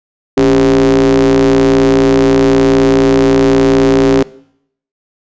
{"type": "ring-modulated tone", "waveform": "square", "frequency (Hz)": 61.5, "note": "B1", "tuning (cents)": -7, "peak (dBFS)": -4, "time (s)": [0.37, 4.23], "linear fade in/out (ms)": 5, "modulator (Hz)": 337, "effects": ["noise-tail reverb RT60 0.7 s tail -21 dB re dry", "resampled to 16000 Hz"]}